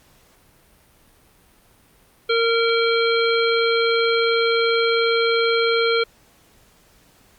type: harmonic tone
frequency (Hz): 460.7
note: A#4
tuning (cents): -20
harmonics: 1 / 3 / 5 / 7 / 9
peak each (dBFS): -18 / -23 / -25 / -26 / -28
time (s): 2.29-6.04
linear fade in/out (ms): 10
effects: pink hiss -55 dBFS RMS until 7.38 s + Opus 48 kbps